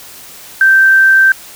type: tone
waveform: sine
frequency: 1562 Hz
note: G6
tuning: 7 cents flat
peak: -4 dBFS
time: 0.61-1.32 s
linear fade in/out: 2 ms
effects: white hiss -34 dBFS RMS until 1.55 s